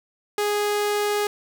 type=tone; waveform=sawtooth; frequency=414.4 Hz; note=G#4; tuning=4 cents flat; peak=-17 dBFS; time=0.38-1.27 s; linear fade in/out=2 ms; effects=none